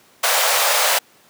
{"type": "high-pass noise", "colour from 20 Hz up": "pink", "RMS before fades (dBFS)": -17, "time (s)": [0.23, 0.99], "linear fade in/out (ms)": 10, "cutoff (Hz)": 520, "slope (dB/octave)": 48, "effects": ["pink hiss -52 dBFS RMS until 1.29 s", "high-pass 200 Hz 12 dB/octave"]}